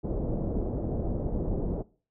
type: low-pass noise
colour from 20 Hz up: pink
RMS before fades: -30 dBFS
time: 0.03-1.83 s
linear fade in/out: 20 ms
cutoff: 570 Hz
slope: 24 dB/octave
effects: noise-tail reverb RT60 0.4 s tail -21 dB re dry